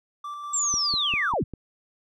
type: tone with tremolo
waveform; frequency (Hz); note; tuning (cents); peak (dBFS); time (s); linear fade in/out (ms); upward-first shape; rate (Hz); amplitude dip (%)
triangle; 1170; D6; -7; -30; 0.24-1.32; 5; square; 5.1; 25
type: linear sweep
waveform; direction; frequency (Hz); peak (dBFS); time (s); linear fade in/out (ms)
sine; down; 7660 to 43.11; -22; 0.53-1.44; 10
type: click train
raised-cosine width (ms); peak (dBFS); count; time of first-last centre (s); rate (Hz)
3; -23; 5; 0.74-1.537; 5.02
effects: none